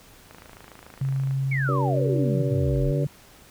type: click train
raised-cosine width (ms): 0.5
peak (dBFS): -29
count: 28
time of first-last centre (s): 0.31-1.31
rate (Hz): 27
type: tone with pitch glide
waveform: sine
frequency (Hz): 135 to 143.86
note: C#3 to D3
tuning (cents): -45 to -35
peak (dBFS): -22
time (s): 1.01-3.07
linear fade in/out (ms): 5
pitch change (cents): +110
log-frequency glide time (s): 2.84-2.92
type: exponential sweep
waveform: sine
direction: down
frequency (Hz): 2313 to 34.88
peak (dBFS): -26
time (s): 1.51-2.92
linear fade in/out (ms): 10
type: harmonic tone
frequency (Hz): 95.3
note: G2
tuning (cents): -48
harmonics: 3 / 4 / 5 / 6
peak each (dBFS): -31 / -31 / -31 / -31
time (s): 1.68-3.05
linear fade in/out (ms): 10
effects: pink hiss -51 dBFS RMS until 3.5 s